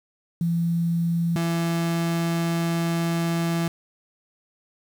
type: tone pair in turn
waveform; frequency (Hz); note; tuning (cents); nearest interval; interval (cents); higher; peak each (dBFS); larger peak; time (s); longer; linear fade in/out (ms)
sine / 35% pulse; 168.9 / 167.73; E3 / E3; +42 / +30; unison; 12; first; -20; neither; 0.41-1.36 / 1.36-3.68; second; 2
effects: 8-bit